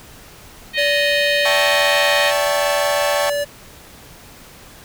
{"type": "harmonic tone", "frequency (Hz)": 622.3, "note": "D#5", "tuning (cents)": 0, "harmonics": [3, 4, 5, 6, 7], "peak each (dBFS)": [-20, -22, -24, -26, -27], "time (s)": [0.73, 2.33], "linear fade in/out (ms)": 50}
{"type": "tone", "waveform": "square", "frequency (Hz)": 578, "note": "D5", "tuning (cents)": -28, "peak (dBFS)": -19, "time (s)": [0.77, 3.45], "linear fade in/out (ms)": 20}
{"type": "chord", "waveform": "sawtooth", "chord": "A dominant seventh", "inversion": "second", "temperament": "equal", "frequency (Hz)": [659.3, 784, 880, 1108.7], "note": ["E5", "G5", "A5", "C#6"], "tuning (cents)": [0, 0, 0, 0], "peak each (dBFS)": -21, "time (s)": [1.45, 3.3], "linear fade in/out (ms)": 5}
{"effects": ["pink hiss -42 dBFS RMS until 4.84 s"]}